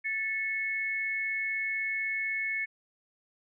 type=tone pair together; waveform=sine; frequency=1760 / 2196 Hz; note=A6 / C#7; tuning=0 / -17 cents; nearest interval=major third; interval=383 cents; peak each=-35 / -30 dBFS; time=0.04-2.66 s; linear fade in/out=20 ms; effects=none